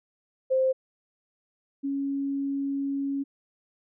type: tone pair in turn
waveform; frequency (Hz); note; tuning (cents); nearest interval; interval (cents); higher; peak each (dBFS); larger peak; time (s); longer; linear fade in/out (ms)
sine; 523.3 / 277.2; C5 / C#4; 0 / 0; major seventh; 1100; first; -20 / -26; first; 0.5-0.73 / 1.83-3.24; second; 20
effects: none